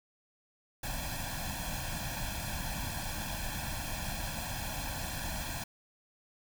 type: noise with comb filter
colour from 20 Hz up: pink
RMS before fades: -37 dBFS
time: 0.83-5.64 s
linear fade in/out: 5 ms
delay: 1.2 ms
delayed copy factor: +0.95
effects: none